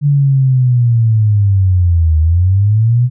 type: linear two-way sweep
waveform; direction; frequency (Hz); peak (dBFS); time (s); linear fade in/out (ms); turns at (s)
sine; down then up; 146.2 to 77.3 to 126.4; -7; 0.01-3.1; 50; 2.19
effects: none